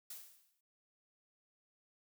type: noise with exponential decay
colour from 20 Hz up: blue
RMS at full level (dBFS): -45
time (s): 0.1-0.61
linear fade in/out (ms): 5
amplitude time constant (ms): 110
effects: none